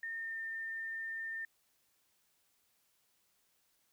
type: tone with pitch glide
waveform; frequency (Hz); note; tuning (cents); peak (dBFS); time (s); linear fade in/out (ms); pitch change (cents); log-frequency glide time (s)
sine; 1823 to 1806.2; A#6 to A6; -39 to +45; -38; 0.03-1.45; 2; -16; 0.17-0.38
effects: white hiss -75 dBFS RMS until 3.92 s